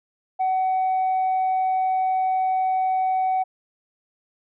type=tone; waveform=sine; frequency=752 Hz; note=F#5; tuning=28 cents sharp; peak=-17 dBFS; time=0.39-3.44 s; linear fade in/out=20 ms; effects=tanh soft clip ceiling -17 dBFS